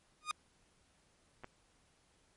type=tone with exponential growth; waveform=sawtooth; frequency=1228 Hz; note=D#6; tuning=23 cents flat; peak=-26 dBFS; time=0.21-0.31 s; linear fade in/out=0 ms; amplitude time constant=20 ms
type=clicks; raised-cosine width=0.5 ms; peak=-36 / -31 dBFS; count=2; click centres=1.436 / 1.444 s
effects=pink hiss -71 dBFS RMS until 2.36 s + MP3 48 kbps